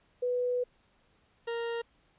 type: tone pair in turn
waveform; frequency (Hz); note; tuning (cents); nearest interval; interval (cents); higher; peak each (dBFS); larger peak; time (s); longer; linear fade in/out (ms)
sine / 40% pulse; 493.9 / 466.2; B4 / A#4; 0 / 0; minor second; 100; first; -27 / -31; first; 0.22-0.64 / 1.47-1.82; first; 10
effects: pink hiss -68 dBFS RMS until 2.18 s + resampled to 8000 Hz